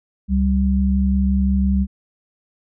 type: tone pair together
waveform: sine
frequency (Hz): 68.9 / 194.88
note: C#2 / G3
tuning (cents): -10 / -10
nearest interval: octave + tritone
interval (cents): 1800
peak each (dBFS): -17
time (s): 0.28-1.87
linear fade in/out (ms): 50
effects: none